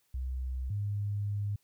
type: tone pair in turn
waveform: sine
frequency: 64.1 / 102.31 Hz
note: C2 / G#2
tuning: -35 / -25 cents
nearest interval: minor sixth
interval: 810 cents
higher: second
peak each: -32 / -30 dBFS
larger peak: second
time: 0.14-0.7 / 0.7-1.56 s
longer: second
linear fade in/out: 5 ms
effects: white hiss -73 dBFS RMS until 1.63 s